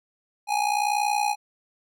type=tone with amplitude modulation; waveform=square; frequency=830 Hz; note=G#5; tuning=1 cent flat; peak=-19 dBFS; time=0.47-1.36 s; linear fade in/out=50 ms; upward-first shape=sine; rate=60.7 Hz; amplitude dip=75%; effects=low-pass 12000 Hz 12 dB/octave